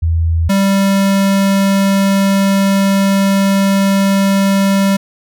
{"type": "tone pair in turn", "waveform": ["sine", "square"], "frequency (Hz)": [82.41, 196.01], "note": ["E2", "G3"], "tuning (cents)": [0, 0], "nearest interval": "octave + minor third", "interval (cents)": 1500, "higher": "second", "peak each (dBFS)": -10, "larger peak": "neither", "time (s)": [[0.02, 0.49], [0.49, 4.97]], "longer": "second", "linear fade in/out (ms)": 10, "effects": []}